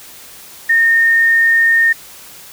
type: tone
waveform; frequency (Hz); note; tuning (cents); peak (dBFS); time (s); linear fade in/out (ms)
sine; 1832; A#6; -31; -8; 0.69-1.93; 10
effects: white hiss -37 dBFS RMS until 2.52 s